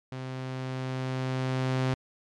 sawtooth tone with level ramp, 130 Hz, C3, 11 cents flat, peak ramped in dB -31 to -20 dBFS, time 0.12-1.94 s, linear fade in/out 2 ms, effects low-pass 5000 Hz 12 dB/octave + MP3 96 kbps

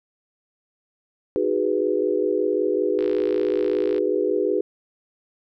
sine chord, G# minor seventh, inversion second, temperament equal, 311.1 / 370 / 415.3 / 493.9 Hz, D#4 / F#4 / G#4 / B4, 0 / 0 / 0 / 0 cents, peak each -27 / -24 / -23 / -25 dBFS, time 1.36-4.61 s, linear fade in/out 0 ms
click train, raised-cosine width 0.3 ms, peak -22 dBFS, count 57, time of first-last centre 2.99-3.981 s, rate 56.5 Hz
effects none

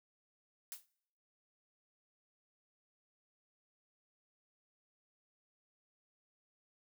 blue noise with exponential decay, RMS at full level -41 dBFS, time 0.72-0.86 s, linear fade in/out 0 ms, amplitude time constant 30 ms, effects noise-tail reverb RT60 0.7 s tail -23 dB re dry

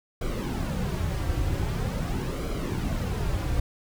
brown noise with flanger, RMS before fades -28 dBFS, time 0.21-3.6 s, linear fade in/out 5 ms, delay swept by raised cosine 1.1 to 4.8 ms, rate 0.44 Hz, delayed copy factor -0.6, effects none

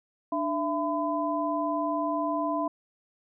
sine tone cluster, 296.8 / 669 / 1010 Hz, D4 / E5 / B5, +18 / +25 / +39 cents, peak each -30 dBFS, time 0.32-2.68 s, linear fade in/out 5 ms, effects none

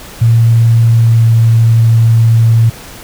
sine tone with pitch glide, 115.2 to 114.07 Hz, A#2 to A#2, -20 to -37 cents, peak -4 dBFS, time 0.21-2.7 s, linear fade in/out 10 ms, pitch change -17 cents, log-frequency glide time 0.94-1.26 s, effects pink hiss -31 dBFS RMS until 3.03 s

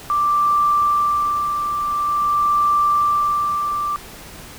sine tone with tremolo, 1176 Hz, D6, 2 cents sharp, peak -13 dBFS, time 0.1-3.96 s, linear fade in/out 0 ms, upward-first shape sine, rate 0.47 Hz, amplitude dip 50%, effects pink hiss -38 dBFS RMS until 4.58 s

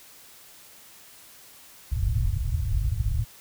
white low-pass noise, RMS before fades -25 dBFS, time 1.91-3.25 s, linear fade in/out 20 ms, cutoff 120 Hz, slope 48 dB/octave, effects white hiss -50 dBFS RMS until 3.4 s

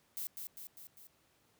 violet noise with echo, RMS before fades -40 dBFS, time 0.17-0.27 s, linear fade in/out 0 ms, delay 200 ms, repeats 4, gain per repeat -4 dB, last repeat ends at 1.07 s, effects pink hiss -71 dBFS RMS until 1.59 s + high-pass 80 Hz 12 dB/octave

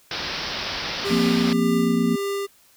white low-pass noise, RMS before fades -29 dBFS, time 0.11-1.53 s, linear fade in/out 2 ms, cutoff 5500 Hz, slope 96 dB/octave
square tone with tremolo, 398.6 Hz, G4, 29 cents sharp, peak -24 dBFS, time 1.04-2.47 s, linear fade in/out 20 ms, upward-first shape sine, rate 1.8 Hz, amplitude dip 35%
sine chord, F suspended fourth, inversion none, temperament equal, 174.61 / 233.1 / 261.6 Hz, F3 / Bb3 / C4, 0 / 0 / 0 cents, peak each -24 / -20 / -24 dBFS, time 1.1-2.16 s, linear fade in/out 10 ms
effects white hiss -56 dBFS RMS until 2.76 s

